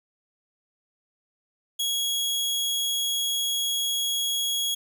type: tone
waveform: sawtooth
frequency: 3322 Hz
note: G#7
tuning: in tune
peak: -21 dBFS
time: 1.79-4.75 s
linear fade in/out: 10 ms
effects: none